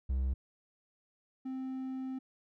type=tone pair in turn; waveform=triangle; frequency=65.41 / 261.6 Hz; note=C2 / C4; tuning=0 / 0 cents; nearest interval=2 octaves; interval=2400 cents; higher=second; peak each=-27 / -34 dBFS; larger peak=first; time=0.09-0.34 / 1.45-2.19 s; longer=second; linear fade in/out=10 ms; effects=none